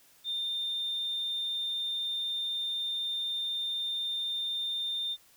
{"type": "tone", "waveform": "sine", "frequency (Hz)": 3612, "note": "A7", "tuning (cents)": 45, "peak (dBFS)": -29, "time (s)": [0.24, 5.17], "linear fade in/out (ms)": 50, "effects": ["tanh soft clip ceiling -27 dBFS", "white hiss -61 dBFS RMS until 5.36 s"]}